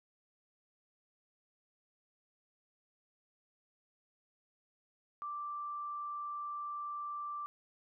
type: tone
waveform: sine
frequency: 1174.7 Hz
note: D6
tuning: in tune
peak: -38 dBFS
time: 5.22-7.46 s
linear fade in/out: 0 ms
effects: none